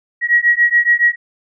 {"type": "beating tone pair", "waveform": "sine", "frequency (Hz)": [1903, 1910.1], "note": ["A#6", "A#6"], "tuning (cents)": [35, 42], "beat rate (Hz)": 7.1, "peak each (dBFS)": -13, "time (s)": [0.21, 1.16], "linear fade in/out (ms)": 50, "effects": []}